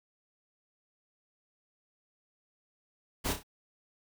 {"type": "noise with echo", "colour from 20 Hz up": "pink", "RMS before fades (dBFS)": -32, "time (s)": [3.24, 3.34], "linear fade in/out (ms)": 20, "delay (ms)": 31, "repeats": 3, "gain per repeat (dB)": -7, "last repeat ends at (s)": 3.433, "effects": []}